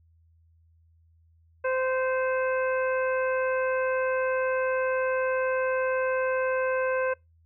harmonic tone with a mistuned harmonic, 518 Hz, C5, 17 cents flat, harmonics 1 / 2 / 3 / 4 / 5, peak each -25 / -33 / -32 / -43 / -39 dBFS, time 1.64-7.14 s, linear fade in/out 10 ms, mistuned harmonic 4, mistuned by +21 cents, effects noise-tail reverb RT60 0.2 s tail -25 dB re dry + added 82 Hz sine -58 dBFS peak until 7.45 s

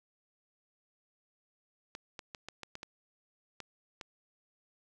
clicks, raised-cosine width 0.2 ms, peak -25 dBFS, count 9, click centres 1.951 / 2.192 / 2.348 / 2.486 / 2.633 / 2.754 / 2.831 / 3.603 / 4.012 s, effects none

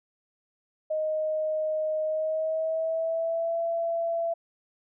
sine tone with pitch glide, 622.3 to 670.8 Hz, D#5 to E5, 0 to +30 cents, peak -25 dBFS, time 0.9-4.34 s, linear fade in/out 10 ms, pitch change +130 cents, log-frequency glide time 2.04-3.6 s, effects none

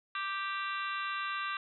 harmonic tone, 392 Hz, G4, in tune, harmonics 3 / 4 / 5 / 6 / 7 / 8 / 9 / 10, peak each -36 / -39 / -45 / -47 / -42 / -54 / -47 / -48 dBFS, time 0.15-1.57 s, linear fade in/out 2 ms, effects none

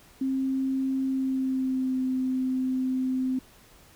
sine tone with pitch glide, 265.7 to 258.7 Hz, C4 to C4, +27 to -19 cents, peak -24 dBFS, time 0.21-3.39 s, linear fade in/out 5 ms, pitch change -46 cents, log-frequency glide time 1.06-1.98 s, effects pink hiss -55 dBFS RMS until 3.95 s

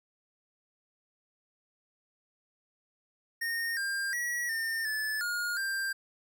square tone with pitch steps, 1844 / 1600 / 1924 / 1812 / 1737 / 1429 / 1584 Hz, A#6 / G6 / B6 / A#6 / A6 / F6 / G6, -19 / +35 / -46 / -50 / -23 / +39 / +18 cents, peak -31 dBFS, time 3.41-5.93 s, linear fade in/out 10 ms, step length 360 ms, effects none

